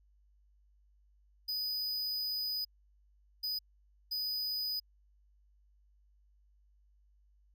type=tone bursts at uneven times; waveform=square; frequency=4978 Hz; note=D#8; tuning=in tune; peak=-34 dBFS; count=3; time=1.48-2.65 / 3.43-3.59 / 4.11-4.8 s; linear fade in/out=10 ms; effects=added 50 Hz sine -64 dBFS peak until 7.54 s